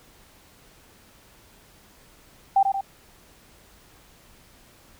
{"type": "tone with echo", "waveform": "sine", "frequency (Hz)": 784, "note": "G5", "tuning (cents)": 0, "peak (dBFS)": -14, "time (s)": [2.56, 2.63], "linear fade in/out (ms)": 5, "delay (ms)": 90, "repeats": 2, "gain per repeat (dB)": -5, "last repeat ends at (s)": 2.81, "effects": ["pink hiss -54 dBFS RMS until 4.99 s"]}